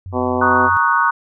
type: tone with vibrato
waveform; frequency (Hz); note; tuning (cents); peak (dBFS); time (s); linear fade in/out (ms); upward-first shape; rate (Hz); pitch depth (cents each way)
sine; 92.5; F#2; 0; -27; 0.06-0.77; 0; square; 5.9; 20
type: harmonic tone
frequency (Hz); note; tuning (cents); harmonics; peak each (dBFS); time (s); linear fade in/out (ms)
125.8; B2; +32; 2 / 3 / 4 / 5 / 6 / 7 / 8 / 9; -21 / -23 / -24 / -25 / -26 / -26 / -27 / -28; 0.12-0.7; 50
type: chord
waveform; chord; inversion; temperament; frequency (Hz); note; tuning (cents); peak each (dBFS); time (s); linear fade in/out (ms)
sine; D# minor seventh; second; equal; 932.3 / 1108.7 / 1244.5 / 1480; A#5 / C#6 / D#6 / F#6; 0 / 0 / 0 / 0; -18 / -17 / -19 / -17; 0.41-1.11; 10
effects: none